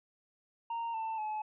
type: tone with pitch steps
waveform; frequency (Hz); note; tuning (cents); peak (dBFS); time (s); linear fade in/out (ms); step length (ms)
triangle; 926 / 890.8 / 857; A#5 / A5 / A5; -12 / +21 / -46; -32; 0.7-1.42; 5; 240
effects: resampled to 8000 Hz